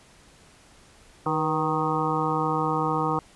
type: harmonic tone with a mistuned harmonic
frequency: 155.56 Hz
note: D#3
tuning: in tune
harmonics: 1 / 2 / 3 / 5 / 6 / 7 / 8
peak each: -30 / -30 / -30 / -30 / -30 / -30 / -30 dBFS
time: 1.26-3.19 s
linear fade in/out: 2 ms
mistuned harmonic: 3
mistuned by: +51 cents
effects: pink hiss -54 dBFS RMS until 3.35 s + resampled to 24000 Hz